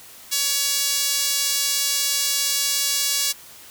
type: tone with high-pass filter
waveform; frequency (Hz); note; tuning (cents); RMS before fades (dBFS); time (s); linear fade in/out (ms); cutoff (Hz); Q
sawtooth; 563; C#5; +27; -22; 0.31-3.33; 20; 4700; 1
effects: white hiss -44 dBFS RMS until 3.7 s